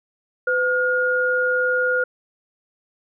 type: tone pair together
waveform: sine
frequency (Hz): 504.5 / 1427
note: B4 / F6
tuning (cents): +37 / +37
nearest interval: octave + tritone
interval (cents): 1800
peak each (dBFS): -21 / -19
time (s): 0.47-2.04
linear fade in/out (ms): 5
effects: none